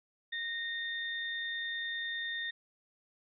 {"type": "tone pair together", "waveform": "sine", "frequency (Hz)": [1855, 3625], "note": ["A#6", "A#7"], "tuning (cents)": [-9, -49], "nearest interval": "octave", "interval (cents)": 1160, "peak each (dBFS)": [-36, -39], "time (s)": [0.32, 2.51], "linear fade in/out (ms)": 10, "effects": []}